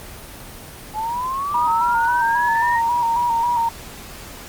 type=linear sweep; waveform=sine; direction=up; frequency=840 to 1895 Hz; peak=-21 dBFS; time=0.93-2.82 s; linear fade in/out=50 ms
type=tone with vibrato; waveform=sine; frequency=942 Hz; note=A#5; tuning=18 cents sharp; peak=-16 dBFS; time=1.54-3.69 s; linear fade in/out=5 ms; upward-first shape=square; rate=3.7 Hz; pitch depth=35 cents each way
effects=pink hiss -37 dBFS RMS until 4.48 s + Opus 24 kbps